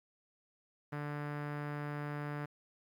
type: tone with low-pass filter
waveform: sawtooth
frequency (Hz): 146.83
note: D3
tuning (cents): 0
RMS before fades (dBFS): -40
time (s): 0.92-2.46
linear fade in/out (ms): 10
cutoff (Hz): 1700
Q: 2
effects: 11-bit